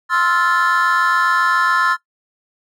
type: chord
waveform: triangle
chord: F major seventh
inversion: second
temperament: just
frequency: 1047.7 / 1309.6 / 1396.9 / 1746.1 Hz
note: C6 / E6 / F6 / A6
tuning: +2 / -12 / 0 / -14 cents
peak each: -16 dBFS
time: 0.09-1.97 s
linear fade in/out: 50 ms
effects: noise-tail reverb RT60 0.1 s tail -17 dB re dry + tanh soft clip ceiling -6 dBFS